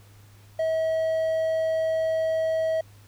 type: tone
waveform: triangle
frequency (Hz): 643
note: E5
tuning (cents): -43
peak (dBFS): -20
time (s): 0.59-2.81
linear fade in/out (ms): 5
effects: added 102 Hz sine -49 dBFS peak until 3.07 s + pink hiss -57 dBFS RMS until 3.07 s